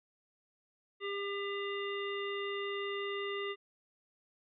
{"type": "harmonic tone", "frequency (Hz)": 400.3, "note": "G4", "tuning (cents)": 36, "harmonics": [1, 3, 5, 7, 9], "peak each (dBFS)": [-37, -43, -42, -45, -49], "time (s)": [1, 3.56], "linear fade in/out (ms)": 50, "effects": []}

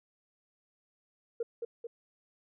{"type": "tone with echo", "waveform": "sine", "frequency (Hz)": 466.2, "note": "A#4", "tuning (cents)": 0, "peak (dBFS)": -29, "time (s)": [1.4, 1.43], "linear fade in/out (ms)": 5, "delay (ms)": 220, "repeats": 2, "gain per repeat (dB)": -4, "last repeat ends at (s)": 1.87, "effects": ["tanh soft clip ceiling -25 dBFS"]}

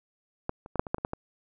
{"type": "clicks", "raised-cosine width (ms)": 1, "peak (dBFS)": [-15, -29, -19, -6, -23, -11, -26, -14, -18], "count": 9, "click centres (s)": [0.494, 0.661, 0.757, 0.795, 0.868, 0.945, 0.983, 1.049, 1.134], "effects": []}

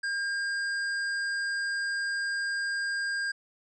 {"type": "tone with hard clipping", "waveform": "triangle", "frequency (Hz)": 1608, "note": "G6", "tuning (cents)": 44, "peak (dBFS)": -30, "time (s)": [0.03, 3.32], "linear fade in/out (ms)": 10, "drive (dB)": 15, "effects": ["resampled to 22050 Hz"]}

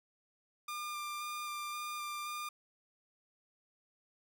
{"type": "tone with vibrato", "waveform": "sawtooth", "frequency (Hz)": 1198, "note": "D6", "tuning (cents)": 34, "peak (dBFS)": -35, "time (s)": [0.68, 2.49], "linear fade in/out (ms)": 5, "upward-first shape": "square", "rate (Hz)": 1.9, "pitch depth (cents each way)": 10, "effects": []}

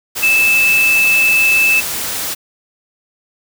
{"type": "tone in noise", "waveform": "sine", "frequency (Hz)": 2626, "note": "E7", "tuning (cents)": -7, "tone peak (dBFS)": -9, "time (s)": [0.22, 1.81], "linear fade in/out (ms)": 20, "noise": "white", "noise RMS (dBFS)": -21, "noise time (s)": [0.15, 2.35], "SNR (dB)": 9, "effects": []}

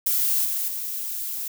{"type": "noise with level steps", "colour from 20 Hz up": "violet", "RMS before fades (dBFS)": [-22, -26, -30], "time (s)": [0.06, 1.48], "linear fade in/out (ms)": 5, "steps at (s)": [0.45, 0.68], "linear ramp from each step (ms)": 2, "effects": []}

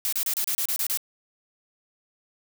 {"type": "noise bursts", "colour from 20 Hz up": "blue", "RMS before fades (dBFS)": -26, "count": 9, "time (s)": [0.05, 0.973], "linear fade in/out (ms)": 0, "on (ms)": 75, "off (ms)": 31, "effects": []}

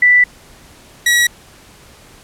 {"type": "tone pair in turn", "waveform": ["sine", "sawtooth"], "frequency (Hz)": [1975.5, 1921.5], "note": ["B6", "B6"], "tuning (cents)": [0, -48], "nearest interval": "unison", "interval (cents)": 48, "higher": "first", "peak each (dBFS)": -6, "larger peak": "neither", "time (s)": [[0.02, 0.24], [1.06, 1.27]], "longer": "first", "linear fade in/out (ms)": 5, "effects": ["pink hiss -43 dBFS RMS until 2.23 s", "low-pass 12000 Hz 12 dB/octave"]}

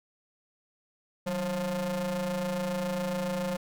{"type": "ring-modulated tone", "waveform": "45% pulse", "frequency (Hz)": 174.7, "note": "F3", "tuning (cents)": 1, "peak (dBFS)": -26, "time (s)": [1.26, 3.57], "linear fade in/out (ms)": 10, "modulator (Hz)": 363, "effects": []}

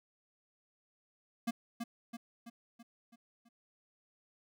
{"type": "tone with echo", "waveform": "square", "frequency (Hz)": 233.4, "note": "A#3", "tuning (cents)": 2, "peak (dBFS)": -32, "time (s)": [1.47, 1.51], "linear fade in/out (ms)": 10, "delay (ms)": 330, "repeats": 6, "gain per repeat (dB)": -5, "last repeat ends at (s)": 3.49, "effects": []}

